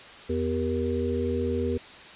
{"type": "tone cluster", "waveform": "sine", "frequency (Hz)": [84.3, 247.1, 390.9, 470.2], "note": ["E2", "B3", "G4", "A#4"], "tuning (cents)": [39, 1, -5, 15], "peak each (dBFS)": -30, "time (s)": [0.29, 1.78], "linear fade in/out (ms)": 10, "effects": ["white hiss -45 dBFS RMS until 2.15 s", "resampled to 8000 Hz"]}